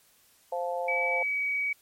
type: harmonic tone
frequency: 174.61 Hz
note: F3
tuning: in tune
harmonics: 3 / 4 / 5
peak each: -31 / -33 / -35 dBFS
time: 0.52-1.23 s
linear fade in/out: 5 ms
type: tone with pitch glide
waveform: sine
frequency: 2288 to 2267 Hz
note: D7 to C#7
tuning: -46 to +38 cents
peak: -26 dBFS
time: 0.88-1.73 s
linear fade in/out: 5 ms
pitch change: -16 cents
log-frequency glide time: 1.08-1.44 s
effects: white hiss -62 dBFS RMS until 1.81 s + MP3 64 kbps